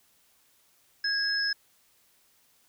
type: tone pair together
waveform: sine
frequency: 1643 / 5174 Hz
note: G#6 / E8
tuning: -19 / -33 cents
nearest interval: octave + minor sixth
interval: 1986 cents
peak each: -28 dBFS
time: 1.04-1.53 s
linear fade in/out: 5 ms
effects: white hiss -65 dBFS RMS until 2.68 s